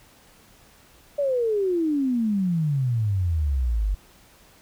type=exponential sweep; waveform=sine; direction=down; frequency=587.3 to 47 Hz; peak=-20 dBFS; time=1.18-3.95 s; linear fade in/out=10 ms; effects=pink hiss -54 dBFS RMS until 4.61 s